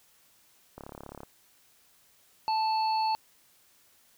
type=click train; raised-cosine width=1 ms; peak=-28 dBFS; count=17; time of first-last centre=0.78-1.233 s; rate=35.3 Hz
type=harmonic tone; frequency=880 Hz; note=A5; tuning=in tune; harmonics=1 / 3 / 5; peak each=-25 / -42 / -36 dBFS; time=2.48-3.15 s; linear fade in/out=0 ms
effects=white hiss -63 dBFS RMS until 4.17 s